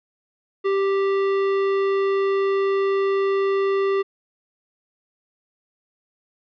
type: tone with tanh clipping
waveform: sine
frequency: 392 Hz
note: G4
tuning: in tune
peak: -20 dBFS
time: 0.64-4.03 s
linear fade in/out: 20 ms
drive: 15 dB
effects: resampled to 11025 Hz